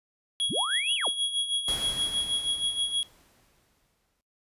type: tone with tremolo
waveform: square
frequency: 3322 Hz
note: G#7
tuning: in tune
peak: -24 dBFS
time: 0.4-3.03 s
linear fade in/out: 0 ms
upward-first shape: sine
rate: 6.3 Hz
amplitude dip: 65%
type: linear two-way sweep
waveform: sine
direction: up then down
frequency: 53.1 to 3136 to 122.9 Hz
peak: -29 dBFS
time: 0.49-1.09 s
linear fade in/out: 20 ms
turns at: 0.95 s
type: noise with exponential decay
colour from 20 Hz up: pink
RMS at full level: -36 dBFS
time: 1.68-4.21 s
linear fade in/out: 0 ms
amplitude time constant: 550 ms
effects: noise-tail reverb RT60 0.3 s tail -23 dB re dry + resampled to 32000 Hz